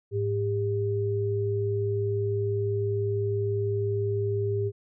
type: tone pair together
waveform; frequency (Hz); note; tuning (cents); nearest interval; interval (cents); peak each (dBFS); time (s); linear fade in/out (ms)
sine; 105.95 / 400; G#2 / G4; +35 / +35; octave + major seventh; 2300; -27; 0.11-4.72; 50
effects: none